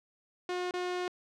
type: tone with dropouts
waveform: sawtooth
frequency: 360 Hz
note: F#4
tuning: 47 cents flat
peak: -28 dBFS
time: 0.49-1.08 s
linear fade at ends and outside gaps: 2 ms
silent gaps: 0.71-0.738 s
effects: low-pass 5000 Hz 12 dB/octave